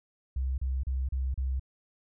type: tone bursts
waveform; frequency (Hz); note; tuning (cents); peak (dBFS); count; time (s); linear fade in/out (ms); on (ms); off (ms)
sine; 65.41; C2; 0; -27; 5; 0.36-1.596; 5; 220; 34
effects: none